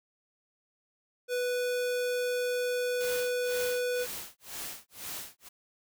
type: tone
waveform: square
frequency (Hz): 493.9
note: B4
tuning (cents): 0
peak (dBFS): -29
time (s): 1.28-4.07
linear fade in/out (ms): 50
type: noise with tremolo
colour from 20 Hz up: white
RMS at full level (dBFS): -38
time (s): 3-5.49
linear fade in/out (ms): 10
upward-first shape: sine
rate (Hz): 2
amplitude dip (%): 100
effects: none